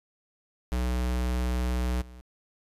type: tone with level steps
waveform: square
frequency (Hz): 61.74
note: B1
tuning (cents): 0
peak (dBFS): -26 / -45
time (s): 0.72-2.21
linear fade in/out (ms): 0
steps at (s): 2.01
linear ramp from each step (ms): 10
effects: resampled to 32000 Hz